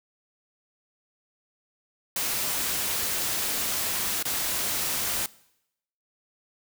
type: noise with dropouts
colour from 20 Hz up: white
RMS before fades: -28 dBFS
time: 2.16-5.26 s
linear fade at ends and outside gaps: 2 ms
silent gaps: 4.227-4.253 s
effects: noise-tail reverb RT60 0.8 s tail -21 dB re dry